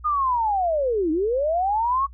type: linear two-way sweep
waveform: sine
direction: down then up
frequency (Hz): 1241 to 300.3 to 1126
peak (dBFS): -19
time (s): 0.04-2.07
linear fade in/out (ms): 20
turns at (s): 1.11
effects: noise-tail reverb RT60 0.1 s tail -24 dB re dry + added 60 Hz sine -40 dBFS peak until 2.13 s